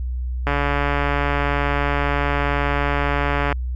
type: click train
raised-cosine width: 0.5 ms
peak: -6 dBFS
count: 438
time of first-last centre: 0.47-3.526 s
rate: 143 Hz
effects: added 62 Hz sine -22 dBFS peak until 3.75 s